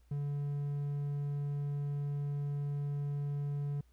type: tone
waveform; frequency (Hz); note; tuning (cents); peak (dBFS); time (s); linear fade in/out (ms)
triangle; 143.6; D3; -39; -31; 0.11-3.81; 5
effects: added 60 Hz sine -62 dBFS peak until 3.92 s + pink hiss -75 dBFS RMS until 3.92 s